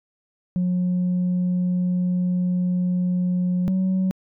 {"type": "tone pair in turn", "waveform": "sine", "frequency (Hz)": [180, 187.64], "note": ["F#3", "F#3"], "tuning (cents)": [-47, 25], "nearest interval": "minor second", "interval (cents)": 72, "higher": "second", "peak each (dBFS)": [-17, -16], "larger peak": "second", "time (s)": [[0.56, 3.68], [3.68, 4.11]], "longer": "first", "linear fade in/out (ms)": 0, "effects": ["tanh soft clip ceiling -17 dBFS"]}